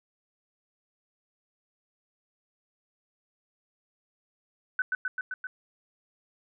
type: tone with echo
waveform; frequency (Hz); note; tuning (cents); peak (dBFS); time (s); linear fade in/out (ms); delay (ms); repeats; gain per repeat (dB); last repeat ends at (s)
sine; 1508; F#6; +32; -23; 4.79-4.82; 2; 130; 5; -2; 5.47
effects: none